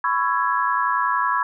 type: chord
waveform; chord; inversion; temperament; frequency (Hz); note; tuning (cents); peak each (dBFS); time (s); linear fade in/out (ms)
sine; C# minor seventh; third; just; 997.9 / 1108.7 / 1330.5 / 1663.1; B5 / C#6 / E6 / G#6; +18 / 0 / +16 / +2; -22 / -23 / -26 / -25; 0.04-1.43; 2
effects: none